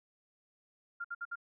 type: tone bursts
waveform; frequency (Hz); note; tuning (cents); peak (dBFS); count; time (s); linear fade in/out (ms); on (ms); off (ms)
sine; 1396.9; F6; 0; -36; 4; 1-1.357; 10; 45; 59
effects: none